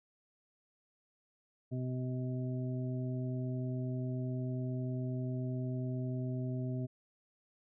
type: harmonic tone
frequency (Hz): 127.2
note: C3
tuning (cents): -48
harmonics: 1 / 2 / 3 / 5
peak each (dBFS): -35 / -40 / -46 / -48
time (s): 1.71-6.87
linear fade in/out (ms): 20
effects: none